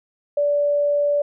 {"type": "tone", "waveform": "sine", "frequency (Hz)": 580, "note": "D5", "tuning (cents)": -22, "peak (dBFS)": -16, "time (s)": [0.37, 1.22], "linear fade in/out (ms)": 5, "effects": []}